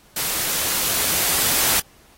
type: noise with level ramp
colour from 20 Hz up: white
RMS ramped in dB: -24 to -18 dBFS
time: 0.16-1.8 s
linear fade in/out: 5 ms
effects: pink hiss -53 dBFS RMS until 2.17 s + AAC 48 kbps